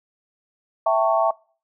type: chord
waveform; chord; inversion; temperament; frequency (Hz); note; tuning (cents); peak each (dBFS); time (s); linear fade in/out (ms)
sine; A dominant seventh; second; equal with one note detuned; 659.3 / 784 / 896.9 / 1108.7; E5 / G5 / A5 / C#6; 0 / 0 / +33 / 0; -18 / -24 / -23 / -23; 0.86-1.31; 5
effects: noise-tail reverb RT60 0.4 s tail -23 dB re dry